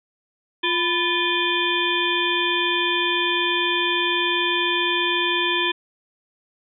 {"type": "harmonic tone with a mistuned harmonic", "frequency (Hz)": 349.2, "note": "F4", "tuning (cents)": 0, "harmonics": [1, 3, 5, 7, 9, 10], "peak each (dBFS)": [-26, -26, -26, -26, -26, -26], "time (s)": [0.63, 5.72], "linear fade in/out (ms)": 10, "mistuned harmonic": 3, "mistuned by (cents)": -89, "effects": []}